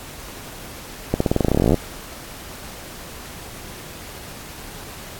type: accelerating click train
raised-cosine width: 2 ms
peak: -3 dBFS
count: 21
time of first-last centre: 1.14-1.743 s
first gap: 64 ms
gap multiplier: 0.91
effects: pink hiss -37 dBFS RMS until 5.19 s + AAC 64 kbps